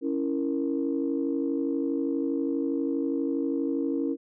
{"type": "chord", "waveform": "sine", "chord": "A# diminished", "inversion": "first", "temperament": "equal", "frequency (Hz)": [277.2, 329.6, 466.2], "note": ["C#4", "E4", "A#4"], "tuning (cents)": [0, 0, 0], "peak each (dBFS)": [-27, -29, -32], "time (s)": [0.01, 4.17], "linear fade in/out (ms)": 50, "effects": ["tanh soft clip ceiling -16 dBFS"]}